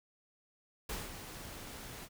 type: noise with ADSR envelope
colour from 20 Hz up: pink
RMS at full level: -39 dBFS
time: 0.89-2.09 s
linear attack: 6 ms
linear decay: 200 ms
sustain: -8 dB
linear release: 52 ms
effects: none